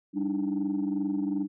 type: tone cluster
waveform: sine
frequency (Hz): 196.2 / 291 / 313.6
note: G3 / D4 / D#4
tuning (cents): +2 / -16 / +14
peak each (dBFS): -31 / -27 / -32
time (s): 0.13-1.48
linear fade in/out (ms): 50
effects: tanh soft clip ceiling -21 dBFS